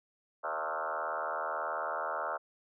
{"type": "tone with frequency modulation", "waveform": "sine", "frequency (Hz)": 987.8, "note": "B5", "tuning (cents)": 0, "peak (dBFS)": -32, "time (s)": [0.43, 2.38], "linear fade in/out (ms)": 20, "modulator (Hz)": 78.4, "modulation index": 5.8, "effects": []}